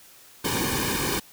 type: noise with comb filter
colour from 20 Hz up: pink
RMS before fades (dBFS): -26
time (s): 0.44-1.2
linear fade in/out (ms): 10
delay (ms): 1.5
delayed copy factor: -0.85
effects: white hiss -51 dBFS RMS until 1.32 s